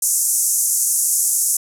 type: band-pass noise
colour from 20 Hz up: white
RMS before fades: -18 dBFS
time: 0.02-1.57 s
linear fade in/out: 5 ms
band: 6200 to 12000 Hz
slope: 48 dB/octave
effects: none